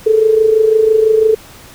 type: tone with amplitude modulation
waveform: sine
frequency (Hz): 438.2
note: A4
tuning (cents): -7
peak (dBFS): -4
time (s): 0.06-1.35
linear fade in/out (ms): 10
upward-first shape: sine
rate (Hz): 26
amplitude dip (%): 65
effects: pink hiss -38 dBFS RMS until 1.74 s